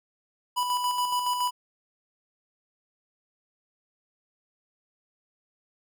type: tone with tremolo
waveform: square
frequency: 987.8 Hz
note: B5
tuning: in tune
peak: -24 dBFS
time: 0.56-1.51 s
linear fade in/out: 20 ms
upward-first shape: square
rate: 7.1 Hz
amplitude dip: 40%
effects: none